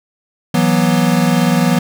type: chord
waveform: square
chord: E suspended second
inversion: none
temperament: equal with one note detuned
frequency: 164.81 / 185 / 242.1 Hz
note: E3 / F#3 / B3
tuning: 0 / 0 / -34 cents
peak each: -16 dBFS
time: 0.54-1.79 s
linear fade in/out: 5 ms
effects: none